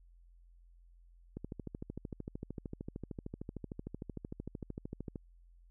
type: click train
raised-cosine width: 3 ms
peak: -28 dBFS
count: 51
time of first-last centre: 1.37-5.158 s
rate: 13.2 Hz
effects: added 43 Hz sine -58 dBFS peak until 5.7 s